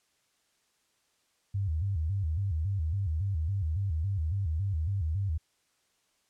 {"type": "tone with vibrato", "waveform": "sine", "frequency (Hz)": 88.2, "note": "F2", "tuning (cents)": 18, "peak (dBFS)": -27, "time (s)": [1.54, 5.38], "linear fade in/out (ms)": 10, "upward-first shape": "square", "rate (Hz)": 3.6, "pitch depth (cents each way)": 200, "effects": ["white hiss -72 dBFS RMS until 6.29 s", "low-pass 9000 Hz 12 dB/octave"]}